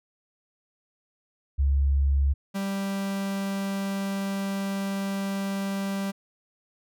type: tone pair in turn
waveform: sine / 45% pulse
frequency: 69.4 / 196.29 Hz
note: C#2 / G3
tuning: +3 / +3 cents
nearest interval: octave + tritone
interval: 1800 cents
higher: second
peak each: -19 / -27 dBFS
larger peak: first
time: 1.58-2.34 / 2.54-6.12 s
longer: second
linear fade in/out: 20 ms
effects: none